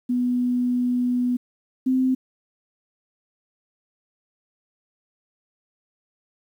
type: tone pair in turn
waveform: sine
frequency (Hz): 246.9 / 259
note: B3 / C4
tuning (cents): 0 / -17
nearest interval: minor second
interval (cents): 83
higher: second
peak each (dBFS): -19 / -17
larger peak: second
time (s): 0.09-1.37 / 1.86-2.15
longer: first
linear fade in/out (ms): 10
effects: 9-bit